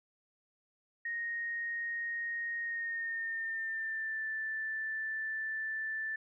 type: tone with pitch glide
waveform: sine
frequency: 1864.7 to 1763.1 Hz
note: A#6 to A6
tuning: 0 to +3 cents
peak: -34 dBFS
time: 1.05-6.16 s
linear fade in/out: 5 ms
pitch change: -97 cents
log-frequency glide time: 2.62-4.24 s
effects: none